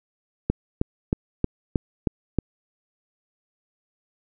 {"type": "click train", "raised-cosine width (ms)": 3, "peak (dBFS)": -7, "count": 7, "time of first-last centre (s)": [0.5, 2.387], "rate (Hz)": 3.18, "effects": []}